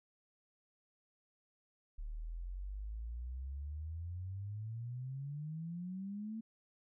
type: exponential sweep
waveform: sine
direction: up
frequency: 36.2 to 226.1 Hz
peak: -40 dBFS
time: 1.98-6.41 s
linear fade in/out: 10 ms
effects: none